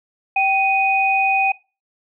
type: tone pair together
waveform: sine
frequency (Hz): 775.9 / 2489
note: G5 / D#7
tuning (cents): -18 / 0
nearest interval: octave + minor sixth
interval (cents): 2018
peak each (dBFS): -17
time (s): 0.36-1.52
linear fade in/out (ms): 5
effects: noise-tail reverb RT60 0.3 s tail -21 dB re dry